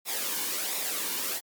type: noise with flanger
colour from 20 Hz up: white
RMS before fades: -31 dBFS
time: 0.05-1.41 s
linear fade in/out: 50 ms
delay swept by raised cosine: 0.65 to 1.56 ms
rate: 1.4 Hz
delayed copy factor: -0.55
effects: high-pass 200 Hz 12 dB/octave + MP3 96 kbps